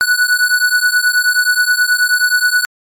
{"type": "beating tone pair", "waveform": "square", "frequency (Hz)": [1474, 1483.4], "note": ["F#6", "F#6"], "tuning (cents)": [-7, 4], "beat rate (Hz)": 9.4, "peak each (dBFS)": -14, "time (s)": [0.01, 2.65], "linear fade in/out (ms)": 0, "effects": ["MP3 64 kbps"]}